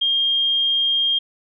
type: tone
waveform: sine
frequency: 3218 Hz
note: G7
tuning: 45 cents sharp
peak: -16 dBFS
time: 0.01-1.19 s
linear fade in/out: 10 ms
effects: none